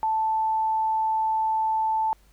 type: tone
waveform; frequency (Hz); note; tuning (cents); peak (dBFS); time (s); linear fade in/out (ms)
sine; 880; A5; 0; -21; 0.03-2.13; 0
effects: added 50 Hz sine -55 dBFS peak until 2.32 s + pink hiss -62 dBFS RMS until 2.32 s